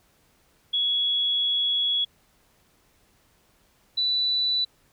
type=tone pair in turn; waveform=sine; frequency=3358 / 3970 Hz; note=G#7 / B7; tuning=+18 / +8 cents; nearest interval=minor third; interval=290 cents; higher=second; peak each=-21 dBFS; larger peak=neither; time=0.73-2.05 / 3.97-4.65 s; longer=first; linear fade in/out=10 ms; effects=pink hiss -63 dBFS RMS until 4.92 s